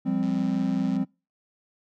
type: chord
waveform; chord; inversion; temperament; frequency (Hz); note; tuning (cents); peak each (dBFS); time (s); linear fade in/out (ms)
triangle; F suspended second; none; equal with one note detuned; 174.61 / 199.54 / 261.6; F3 / G3 / C4; 0 / +31 / 0; -27 / -25 / -24; 0.05-1.05; 20
type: click train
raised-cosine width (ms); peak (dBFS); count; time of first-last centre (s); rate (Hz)
0.2; -31; 90; 0.23-0.966; 121
effects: noise-tail reverb RT60 0.3 s tail -25 dB re dry